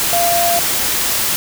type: tone in noise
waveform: sine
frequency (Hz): 690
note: F5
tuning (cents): -21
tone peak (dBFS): -14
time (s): 0.13-0.59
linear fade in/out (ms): 0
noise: white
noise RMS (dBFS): -17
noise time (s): 0-1.36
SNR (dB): 0
effects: none